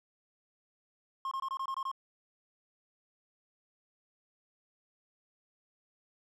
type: tone bursts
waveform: triangle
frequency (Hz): 1071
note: C6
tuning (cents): +40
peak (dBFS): -31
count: 8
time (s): 1.25-1.915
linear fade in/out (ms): 2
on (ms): 63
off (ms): 23
effects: none